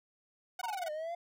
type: tone bursts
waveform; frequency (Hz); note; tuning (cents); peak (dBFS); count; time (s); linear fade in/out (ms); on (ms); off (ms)
sawtooth; 740; F#5; 0; -33; 7; 0.59-0.885; 5; 25; 20
type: exponential two-way sweep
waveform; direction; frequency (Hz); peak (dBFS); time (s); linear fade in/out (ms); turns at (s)
triangle; down then up; 985 to 600 to 699; -34; 0.63-1.15; 5; 0.91
effects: none